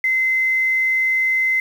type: tone with quantisation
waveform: sine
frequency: 2060 Hz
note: C7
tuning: 28 cents flat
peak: -15 dBFS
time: 0.04-1.6 s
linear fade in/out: 2 ms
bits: 7
effects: none